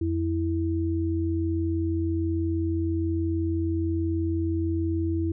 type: tone pair together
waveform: sine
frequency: 86.9 / 328.1 Hz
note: F2 / E4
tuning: -8 / -8 cents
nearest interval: octave + major seventh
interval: 2300 cents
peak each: -26 dBFS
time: 0.01-5.32 s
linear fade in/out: 5 ms
effects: none